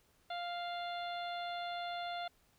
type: harmonic tone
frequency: 698.5 Hz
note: F5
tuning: in tune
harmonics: 1 / 2 / 3 / 4 / 5 / 6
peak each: -39 / -47 / -51 / -54 / -48 / -54 dBFS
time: 0.3-2.28 s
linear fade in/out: 5 ms
effects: pink hiss -71 dBFS RMS until 2.58 s